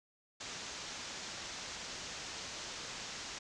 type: low-pass noise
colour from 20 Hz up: white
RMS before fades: -45 dBFS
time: 0.4-3.39 s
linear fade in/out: 10 ms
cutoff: 7000 Hz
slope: 48 dB/octave
effects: none